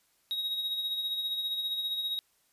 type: tone with tremolo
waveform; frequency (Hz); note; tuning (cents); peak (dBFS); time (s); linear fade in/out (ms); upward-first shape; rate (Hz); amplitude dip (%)
triangle; 3792; A#7; +29; -27; 0.31-2.19; 0; sine; 15; 45
effects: white hiss -70 dBFS RMS until 2.52 s + resampled to 32000 Hz